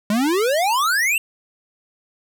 square exponential sweep, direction up, 200 to 2794 Hz, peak -17 dBFS, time 0.1-1.18 s, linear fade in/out 2 ms, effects none

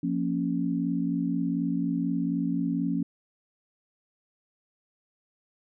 sine chord, Bb minor, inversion second, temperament equal, 174.61 / 233.1 / 277.2 Hz, F3 / Bb3 / Db4, 0 / 0 / 0 cents, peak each -29 / -31 / -28 dBFS, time 0.03-3.03 s, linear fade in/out 5 ms, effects none

